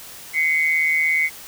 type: tone pair together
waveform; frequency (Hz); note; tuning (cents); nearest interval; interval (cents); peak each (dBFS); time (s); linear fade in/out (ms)
sine; 2055 / 2212; C7 / C#7; -32 / -4; minor second; 128; -19; 0.33-1.3; 50
effects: white hiss -39 dBFS RMS until 1.47 s